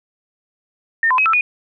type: tone with pitch steps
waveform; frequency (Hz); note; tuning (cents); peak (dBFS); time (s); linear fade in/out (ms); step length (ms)
sine; 1819 / 1019 / 2545 / 1323 / 2460; A#6 / C6 / D#7 / E6 / D#7; -43 / -46 / +39 / +6 / -20; -12; 1.03-1.41; 2; 76
effects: none